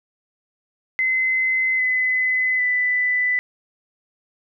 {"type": "tone with pitch steps", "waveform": "sine", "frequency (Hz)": [2050, 2021, 1991.6], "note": ["C7", "B6", "B6"], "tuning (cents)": [-36, 39, 14], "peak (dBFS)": -17, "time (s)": [0.99, 3.39], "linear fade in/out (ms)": 0, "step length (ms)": 800, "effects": []}